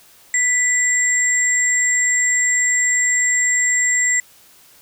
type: tone pair together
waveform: sine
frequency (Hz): 1975.5 / 7452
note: B6 / A#8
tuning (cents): 0 / -2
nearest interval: octave + major seventh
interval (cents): 2298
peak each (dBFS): -17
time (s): 0.34-4.2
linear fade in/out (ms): 2
effects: white hiss -49 dBFS RMS until 4.81 s